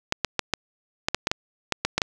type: clicks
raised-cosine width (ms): 0.2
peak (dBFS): -4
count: 12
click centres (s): 0.124 / 0.247 / 0.393 / 0.537 / 1.085 / 1.146 / 1.271 / 1.315 / 1.723 / 1.85 / 1.98 / 2.018
effects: none